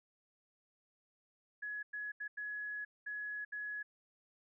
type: tone bursts at uneven times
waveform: sine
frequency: 1686 Hz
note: G#6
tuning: 26 cents sharp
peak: -39 dBFS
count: 6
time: 1.62-1.83 / 1.93-2.12 / 2.2-2.28 / 2.37-2.85 / 3.06-3.45 / 3.52-3.83 s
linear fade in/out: 10 ms
effects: none